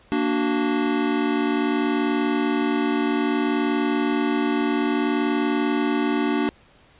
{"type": "chord", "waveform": "square", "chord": "Bb augmented", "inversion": "none", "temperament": "equal with one note detuned", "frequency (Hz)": [233.1, 293.7, 373.6], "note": ["Bb3", "D4", "F#4"], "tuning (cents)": [0, 0, 17], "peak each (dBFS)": [-26, -23, -27], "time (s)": [0.12, 6.49], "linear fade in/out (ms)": 0, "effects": ["pink hiss -54 dBFS RMS until 6.99 s", "resampled to 8000 Hz"]}